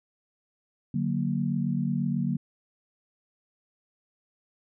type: chord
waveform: sine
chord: D augmented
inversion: none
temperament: equal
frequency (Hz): 146.83 / 185 / 233.1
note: D3 / F#3 / A#3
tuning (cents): 0 / 0 / 0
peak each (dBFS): -29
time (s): 0.94-2.37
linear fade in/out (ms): 5
effects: none